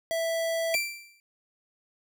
square tone, 659.3 Hz, E5, in tune, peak -27 dBFS, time 0.11-0.75 s, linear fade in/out 0 ms
sawtooth tone with exponential decay, 2349 Hz, D7, in tune, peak -18 dBFS, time 0.74-1.2 s, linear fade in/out 1 ms, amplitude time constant 98 ms
effects none

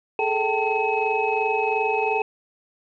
sine tone cluster, 420.1 / 442.9 / 774 / 893 / 2563 Hz, G#4 / A4 / G5 / A5 / E7, +20 / +11 / -22 / +25 / -49 cents, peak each -26 dBFS, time 0.19-2.22 s, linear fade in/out 2 ms, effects tanh soft clip ceiling -9 dBFS

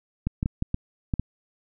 clicks, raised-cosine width 5 ms, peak -12 dBFS, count 7, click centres 0.27 / 0.429 / 0.459 / 0.624 / 0.744 / 1.138 / 1.196 s, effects none

